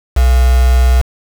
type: tone with quantisation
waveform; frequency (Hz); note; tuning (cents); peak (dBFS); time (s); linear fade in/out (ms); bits
sine; 62.6; B1; +24; -6; 0.16-1.02; 10; 3
effects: none